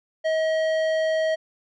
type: tone with tanh clipping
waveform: sine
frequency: 636 Hz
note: D#5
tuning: 38 cents sharp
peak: -22 dBFS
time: 0.24-1.36 s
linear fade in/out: 20 ms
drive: 13 dB
effects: none